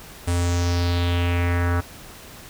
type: tone with low-pass filter sweep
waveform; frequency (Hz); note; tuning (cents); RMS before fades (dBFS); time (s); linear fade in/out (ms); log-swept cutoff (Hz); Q
square; 87.2; F2; -2; -21; 0.27-1.81; 10; 9500 to 1400; 3.1
effects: pink hiss -42 dBFS RMS until 2.49 s